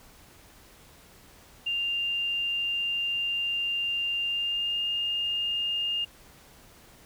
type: tone with pitch glide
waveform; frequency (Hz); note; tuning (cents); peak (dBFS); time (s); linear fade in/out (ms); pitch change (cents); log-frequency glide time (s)
sine; 2794 to 2822; F7 to F7; 0 to +17; -26; 1.66-6.05; 10; +17; 4.25-4.8
effects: pink hiss -54 dBFS RMS until 7.05 s